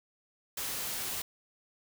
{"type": "noise", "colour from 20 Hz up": "white", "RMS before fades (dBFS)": -36, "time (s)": [0.57, 1.22], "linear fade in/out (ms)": 5, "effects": []}